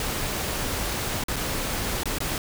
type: noise with dropouts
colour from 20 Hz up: pink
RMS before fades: -28 dBFS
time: 0-2.38 s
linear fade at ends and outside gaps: 1 ms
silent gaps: 1.238-1.283 / 1.36-1.364 / 2.034-2.056 / 2.185-2.204 s
effects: none